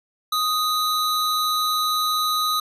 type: tone pair together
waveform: square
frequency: 1244.5 / 3962 Hz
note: D#6 / B7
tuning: 0 / +5 cents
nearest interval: octave + minor sixth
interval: 2005 cents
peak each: -22 / -25 dBFS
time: 0.32-2.6 s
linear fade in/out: 5 ms
effects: resampled to 32000 Hz